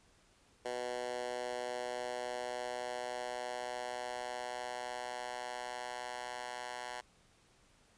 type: tone with high-pass filter sweep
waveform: 10% pulse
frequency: 123.47 Hz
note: B2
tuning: in tune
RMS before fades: -41 dBFS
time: 0.65-7.01 s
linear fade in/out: 5 ms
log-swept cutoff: 500 to 940 Hz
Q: 1.7
effects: pink hiss -67 dBFS RMS until 7.97 s + resampled to 22050 Hz